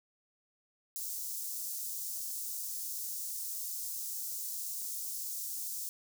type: high-pass noise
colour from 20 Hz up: white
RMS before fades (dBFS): -39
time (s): 0.96-5.89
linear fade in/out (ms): 0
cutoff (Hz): 5600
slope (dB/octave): 24
effects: none